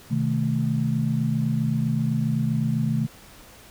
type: chord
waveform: sine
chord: A diminished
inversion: first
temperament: equal with one note detuned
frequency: 127.83 / 155.56 / 220 Hz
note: C3 / Eb3 / A3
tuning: -40 / 0 / 0 cents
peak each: -25 dBFS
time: 0.1-3.07 s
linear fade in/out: 20 ms
effects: pink hiss -48 dBFS RMS until 3.7 s